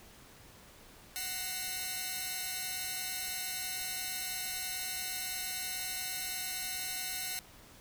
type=tone cluster; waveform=5% pulse; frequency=742 / 1861 / 2099 / 2689 / 4058 Hz; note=F#5 / A#6 / C7 / E7 / B7; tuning=+5 / -3 / +5 / +34 / +46 cents; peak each=-30 / -35 / -31 / -34 / -36 dBFS; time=1.16-7.39 s; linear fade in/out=0 ms; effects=pink hiss -56 dBFS RMS until 7.8 s